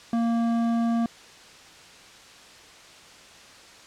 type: tone with hard clipping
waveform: triangle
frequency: 231.8 Hz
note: A#3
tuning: 10 cents flat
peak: -23 dBFS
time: 0.13-1.06 s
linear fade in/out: 2 ms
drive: 14 dB
effects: white hiss -48 dBFS RMS until 3.86 s + low-pass 6000 Hz 12 dB/octave